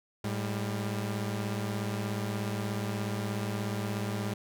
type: tone pair together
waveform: sawtooth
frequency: 107.93 / 199.1 Hz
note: A2 / G3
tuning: -33 / +27 cents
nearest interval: major seventh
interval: 1060 cents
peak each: -29 / -31 dBFS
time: 0.24-4.34 s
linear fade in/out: 5 ms
effects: none